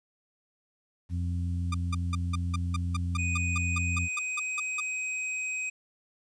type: harmonic tone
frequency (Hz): 87.31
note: F2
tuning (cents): 0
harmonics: 1 / 2 / 3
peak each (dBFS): -28 / -37 / -42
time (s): 1.09-4.09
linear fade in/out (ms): 50
type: tone bursts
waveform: sawtooth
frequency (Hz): 1200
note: D6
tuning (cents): +37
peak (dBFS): -27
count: 16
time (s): 1.72-4.804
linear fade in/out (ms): 5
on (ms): 24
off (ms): 180
type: tone with pitch glide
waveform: square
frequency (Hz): 2489 to 2519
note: D#7 to D#7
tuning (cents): 0 to +21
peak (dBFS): -31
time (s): 3.18-5.7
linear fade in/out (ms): 10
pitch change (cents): +21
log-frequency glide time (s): 3.65-4.57
effects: resampled to 22050 Hz + 10-bit